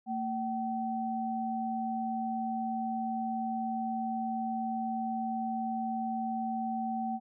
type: tone pair together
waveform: sine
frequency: 227.1 / 764 Hz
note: A#3 / G5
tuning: -45 / -45 cents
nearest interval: octave + major sixth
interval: 2100 cents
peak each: -34 / -33 dBFS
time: 0.06-7.2 s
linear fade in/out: 50 ms
effects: none